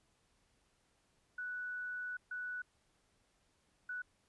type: tone bursts at uneven times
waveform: sine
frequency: 1480 Hz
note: F#6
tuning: in tune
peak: -39 dBFS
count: 3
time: 1.38-2.17 / 2.31-2.62 / 3.89-4.02 s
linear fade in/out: 5 ms
effects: pink hiss -75 dBFS RMS until 4.28 s + resampled to 24000 Hz